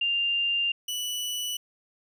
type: tone pair in turn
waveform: sine / sawtooth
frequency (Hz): 2794 / 2960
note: F7 / F#7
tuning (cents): 0 / 0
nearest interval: minor second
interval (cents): 100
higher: second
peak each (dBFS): -23 / -26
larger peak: first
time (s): 0.01-0.72 / 0.88-1.57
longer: first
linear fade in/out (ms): 5
effects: none